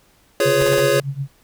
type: chord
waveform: square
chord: C# dominant seventh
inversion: first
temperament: equal with one note detuned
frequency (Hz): 349.2 / 415.3 / 504.6 / 554.4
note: E#4 / G#4 / B4 / C#5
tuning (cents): 0 / 0 / +37 / 0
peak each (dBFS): -24 / -20 / -24 / -18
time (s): 0.4-1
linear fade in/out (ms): 2
type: tone with tremolo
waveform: sine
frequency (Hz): 138.4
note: C#3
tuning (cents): -2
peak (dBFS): -19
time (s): 0.45-1.28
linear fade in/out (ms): 10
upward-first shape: triangle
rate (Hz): 8.2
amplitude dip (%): 95
type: noise bursts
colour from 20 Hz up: pink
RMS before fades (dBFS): -29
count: 4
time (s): 0.6-0.804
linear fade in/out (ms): 5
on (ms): 33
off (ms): 24
effects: pink hiss -56 dBFS RMS until 1.43 s